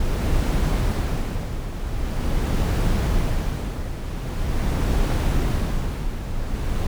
brown noise with tremolo, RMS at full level -19 dBFS, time 0-6.87 s, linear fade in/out 5 ms, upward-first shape sine, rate 0.44 Hz, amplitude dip 65%, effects none

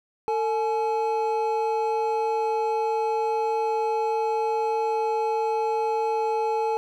triangle tone pair together, 450.4 / 850.2 Hz, A4 / G#5, +40 / +40 cents, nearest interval major seventh, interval 1100 cents, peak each -23 dBFS, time 0.28-6.77 s, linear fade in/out 0 ms, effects none

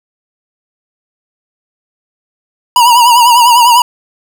square tone with vibrato, 956 Hz, A#5, 43 cents sharp, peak -4 dBFS, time 2.76-3.82 s, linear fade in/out 2 ms, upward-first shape triangle, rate 10 Hz, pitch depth 89 cents each way, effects none

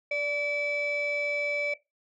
sine tone pair together, 583.5 / 2307 Hz, D5 / D7, -11 / -31 cents, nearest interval 2 octaves, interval 2380 cents, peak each -28 / -27 dBFS, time 0.11-1.74 s, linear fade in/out 5 ms, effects noise-tail reverb RT60 0.2 s tail -18 dB re dry + tanh soft clip ceiling -23 dBFS

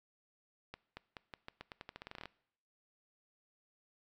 accelerating click train, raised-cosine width 0.3 ms, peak -29 dBFS, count 18, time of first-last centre 0.74-2.256 s, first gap 230 ms, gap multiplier 0.86, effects noise-tail reverb RT60 0.7 s tail -21 dB re dry

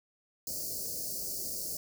white band-stop noise, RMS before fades -37 dBFS, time 0.47-1.77 s, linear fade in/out 2 ms, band 670 to 4400 Hz, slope 96 dB/octave, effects none

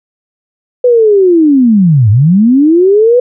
sine linear two-way sweep, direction down then up, 503 to 98 to 503 Hz, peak -3 dBFS, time 0.84-3.2 s, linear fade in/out 5 ms, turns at 2.1 s, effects none

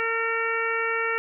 harmonic tone, 455.9 Hz, A#4, 39 cents flat, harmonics 1 / 2 / 3 / 4 / 5 / 6, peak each -29 / -36 / -28 / -29 / -30 / -36 dBFS, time 0-1.18 s, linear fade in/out 0 ms, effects none

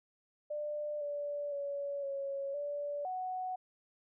sine tone with pitch steps, 595 / 580 / 566 / 553 / 579 / 741 Hz, D5 / D5 / C#5 / C#5 / D5 / F#5, +22 / -22 / +36 / -4 / -25 / +2 cents, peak -35 dBFS, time 0.5-3.56 s, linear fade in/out 10 ms, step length 510 ms, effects none

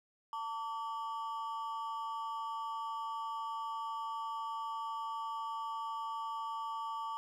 triangle ring-modulated tone, 1023 Hz, C6, 39 cents flat, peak -32 dBFS, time 0.33-7.17 s, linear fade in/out 0 ms, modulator 126 Hz, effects none

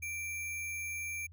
sine tone with sample-and-hold, 2349 Hz, D7, in tune, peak -36 dBFS, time 0.02-1.27 s, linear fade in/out 10 ms, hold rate 8820 Hz, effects added 85 Hz sine -51 dBFS peak until 1.32 s

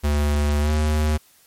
square tone with pitch glide, 73.5 to 76.27 Hz, D2 to D#2, +2 to -34 cents, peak -18 dBFS, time 0.03-1.18 s, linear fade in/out 20 ms, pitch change +64 cents, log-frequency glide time 0.6-0.71 s, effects white hiss -55 dBFS RMS until 1.46 s + MP3 64 kbps

